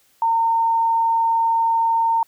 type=tone; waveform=sine; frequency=913 Hz; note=A#5; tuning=36 cents flat; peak=-15 dBFS; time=0.22-2.23 s; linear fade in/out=2 ms; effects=white hiss -59 dBFS RMS until 2.27 s